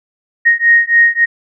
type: beating tone pair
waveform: sine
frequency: 1864.7 / 1868.3 Hz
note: A#6 / A#6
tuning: 0 / +3 cents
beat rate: 3.6 Hz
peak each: -10 dBFS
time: 0.45-1.26 s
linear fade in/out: 20 ms
effects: none